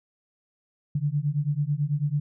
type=beating tone pair; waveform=sine; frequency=141.8 / 150.9 Hz; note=C#3 / D3; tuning=+40 / +47 cents; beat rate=9.1 Hz; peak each=-26 dBFS; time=0.95-2.2 s; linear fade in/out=5 ms; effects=none